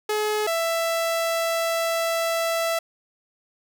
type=tone pair in turn; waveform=sawtooth; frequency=424.6 / 663.4 Hz; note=G#4 / E5; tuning=+38 / +11 cents; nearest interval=minor sixth; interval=773 cents; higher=second; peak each=-18 dBFS; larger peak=neither; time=0.09-0.47 / 0.47-2.79 s; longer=second; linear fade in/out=5 ms; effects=none